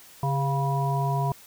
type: harmonic tone with a mistuned harmonic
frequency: 139.1 Hz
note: C#3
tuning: 6 cents sharp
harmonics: 1 / 3 / 5 / 7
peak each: -24 / -35 / -31 / -29 dBFS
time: 0.23-1.32 s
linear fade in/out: 2 ms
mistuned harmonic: 3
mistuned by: -56 cents
effects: white hiss -50 dBFS RMS until 1.46 s